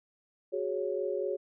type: chord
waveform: sine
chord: F# suspended second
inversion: none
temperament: equal with one note detuned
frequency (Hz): 371.1 / 415.3 / 554.4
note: F#4 / G#4 / C#5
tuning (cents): +5 / 0 / 0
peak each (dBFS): -34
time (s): 0.52-1.37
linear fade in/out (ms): 20
effects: none